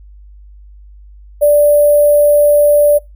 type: tone with sample-and-hold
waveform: sine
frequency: 587.3 Hz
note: D5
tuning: in tune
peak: -5 dBFS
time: 1.41-2.99 s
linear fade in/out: 20 ms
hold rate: 11025 Hz
effects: noise-tail reverb RT60 0.2 s tail -23 dB re dry + added 50 Hz sine -35 dBFS peak until 3.15 s